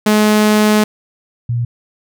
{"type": "tone pair in turn", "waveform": ["sawtooth", "sine"], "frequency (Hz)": [212.4, 119.21], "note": ["G#3", "A#2"], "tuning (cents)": [39, 39], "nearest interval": "minor seventh", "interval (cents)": 1000, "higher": "first", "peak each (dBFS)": [-5, -14], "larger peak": "first", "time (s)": [[0.06, 0.84], [1.49, 1.65]], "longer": "first", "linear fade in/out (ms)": 5, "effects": []}